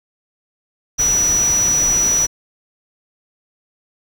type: tone in noise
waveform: sine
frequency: 5880 Hz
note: F#8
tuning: 12 cents flat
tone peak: -13 dBFS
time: 0.98-2.27 s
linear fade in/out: 20 ms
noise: pink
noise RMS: -26 dBFS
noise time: 0.98-2.27 s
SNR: +10 dB
effects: none